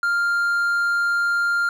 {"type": "tone", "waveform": "triangle", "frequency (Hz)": 1398, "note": "F6", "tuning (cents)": 1, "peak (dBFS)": -16, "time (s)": [0.03, 1.69], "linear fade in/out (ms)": 2, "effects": []}